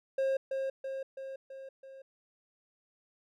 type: tone with echo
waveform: triangle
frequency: 536 Hz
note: C5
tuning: 42 cents sharp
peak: -25 dBFS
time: 0.18-0.37 s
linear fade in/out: 5 ms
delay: 330 ms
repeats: 5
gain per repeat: -4 dB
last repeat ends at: 2.02 s
effects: none